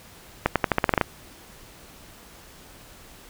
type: accelerating click train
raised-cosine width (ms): 0.5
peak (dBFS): -3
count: 10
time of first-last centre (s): 0.46-1.013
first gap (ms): 97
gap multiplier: 0.88
effects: pink hiss -48 dBFS RMS until 3.29 s